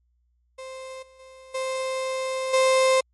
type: tone with level steps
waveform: 35% pulse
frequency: 523.3 Hz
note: C5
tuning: in tune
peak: -34 / -49 / -43 / -24 / -15 dBFS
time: 0.58-3.01 s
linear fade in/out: 10 ms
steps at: 1.02 / 1.19 / 1.54 / 2.53 s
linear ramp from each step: 10 ms
effects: added 60 Hz sine -64 dBFS peak until 3.13 s + MP3 48 kbps